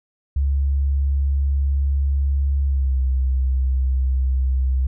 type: tone with pitch glide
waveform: sine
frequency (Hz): 69.3 to 65.03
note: C#2 to C2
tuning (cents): 0 to -10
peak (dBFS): -16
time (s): 0.36-4.87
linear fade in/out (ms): 5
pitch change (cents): -110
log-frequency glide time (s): 2.64-2.99
effects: none